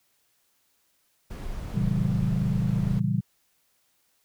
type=noise; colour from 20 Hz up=brown; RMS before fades=-34 dBFS; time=1.3-3 s; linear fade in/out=10 ms
type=chord; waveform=sine; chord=A# diminished seventh; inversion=none; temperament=equal with one note detuned; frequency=116.54 / 138.59 / 167.69 / 196 Hz; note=A#2 / C#3 / E3 / G3; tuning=0 / 0 / +30 / 0 cents; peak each=-28 dBFS; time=1.74-3.21 s; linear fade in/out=10 ms
effects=white hiss -69 dBFS RMS until 4.24 s